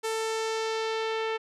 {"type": "tone with low-pass filter sweep", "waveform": "sawtooth", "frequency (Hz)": 444.5, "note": "A4", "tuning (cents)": 18, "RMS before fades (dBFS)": -30, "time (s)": [0.03, 1.38], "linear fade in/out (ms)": 20, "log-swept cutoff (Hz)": [10000, 2800], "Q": 1.3, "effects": []}